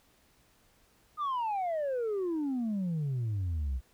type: exponential sweep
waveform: sine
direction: down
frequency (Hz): 1244.5 to 60.4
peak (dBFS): -27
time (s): 1.17-3.81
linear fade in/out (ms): 50
effects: tanh soft clip ceiling -28 dBFS + pink hiss -66 dBFS RMS until 3.93 s